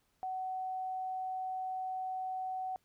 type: tone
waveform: sine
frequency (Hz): 750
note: F#5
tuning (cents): +23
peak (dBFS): -35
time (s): 0.23-2.76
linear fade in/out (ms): 0
effects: pink hiss -75 dBFS RMS until 2.84 s